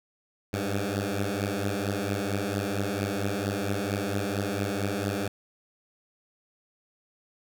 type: beating tone pair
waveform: 10% pulse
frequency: 98 / 102.4 Hz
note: G2 / G#2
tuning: 0 / -24 cents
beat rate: 4.4 Hz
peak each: -22 dBFS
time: 0.53-5.28 s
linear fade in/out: 5 ms
effects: none